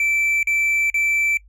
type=tone bursts; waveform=triangle; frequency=2329 Hz; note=D7; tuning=15 cents flat; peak=-15 dBFS; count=3; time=0-1.372 s; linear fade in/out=2 ms; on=430 ms; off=41 ms; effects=noise-tail reverb RT60 0.1 s tail -24 dB re dry + added 50 Hz sine -46 dBFS peak until 1.48 s